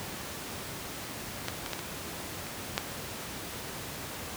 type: clicks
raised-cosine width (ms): 0.2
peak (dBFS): -13 / -17 / -14 / -19 / -24 / -9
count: 6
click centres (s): 1.484 / 1.662 / 1.733 / 1.792 / 2.468 / 2.779
effects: pink hiss -39 dBFS RMS until 4.36 s + high-pass 80 Hz 12 dB/octave